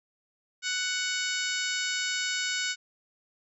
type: harmonic tone with a mistuned harmonic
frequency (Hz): 742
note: F#5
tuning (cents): +5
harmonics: 2 / 3 / 4 / 5 / 6 / 7 / 8 / 9 / 10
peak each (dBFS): -33 / -35 / -36 / -37 / -38 / -38 / -39 / -40 / -40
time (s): 0.62-2.76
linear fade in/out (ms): 50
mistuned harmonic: 9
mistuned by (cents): +44
effects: none